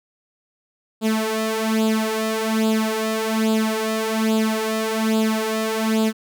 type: tone with flanger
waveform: sawtooth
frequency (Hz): 220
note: A3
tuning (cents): 0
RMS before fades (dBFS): -21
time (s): 1.01-6.13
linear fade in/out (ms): 50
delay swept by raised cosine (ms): 0.25 to 2.95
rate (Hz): 1.2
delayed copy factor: +0.75
effects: none